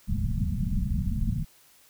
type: low-pass noise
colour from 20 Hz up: pink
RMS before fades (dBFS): -27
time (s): 0.07-1.45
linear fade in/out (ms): 20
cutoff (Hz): 230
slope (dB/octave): 96
effects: white hiss -58 dBFS RMS until 1.89 s